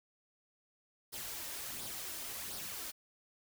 white noise with flanger, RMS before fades -43 dBFS, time 1.12-2.92 s, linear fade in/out 20 ms, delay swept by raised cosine 0.2 to 3.3 ms, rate 1.4 Hz, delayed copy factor +0.5, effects none

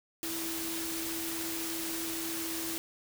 sine tone in noise, 328.9 Hz, E4, 4 cents flat, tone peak -38 dBFS, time 0.23-2.78 s, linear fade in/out 0 ms, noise white, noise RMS -37 dBFS, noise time 0.23-2.78 s, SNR -4 dB, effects none

